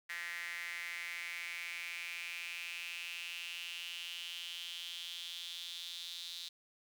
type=tone with high-pass filter sweep; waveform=sawtooth; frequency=172 Hz; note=F3; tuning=26 cents flat; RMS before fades=-44 dBFS; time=0.09-6.49 s; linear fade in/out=10 ms; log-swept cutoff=1900 to 3800 Hz; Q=5.9; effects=none